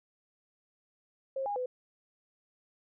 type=tone with pitch steps; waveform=sine; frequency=536 / 817 / 503 Hz; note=C5 / G#5 / B4; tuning=+42 / -29 / +32 cents; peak=-31 dBFS; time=1.36-1.66 s; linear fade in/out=5 ms; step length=100 ms; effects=none